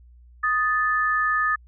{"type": "tone pair together", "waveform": "sine", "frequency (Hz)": [1245, 1750.6], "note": ["D#6", "A6"], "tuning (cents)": [1, -9], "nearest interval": "tritone", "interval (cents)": 590, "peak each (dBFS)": -22, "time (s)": [0.43, 1.56], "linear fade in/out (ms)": 10, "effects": ["added 60 Hz sine -47 dBFS peak until 1.67 s"]}